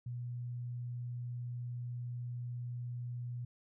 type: tone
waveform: sine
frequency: 121.7 Hz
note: B2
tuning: 25 cents flat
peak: -38 dBFS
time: 0.06-3.45 s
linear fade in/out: 5 ms
effects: none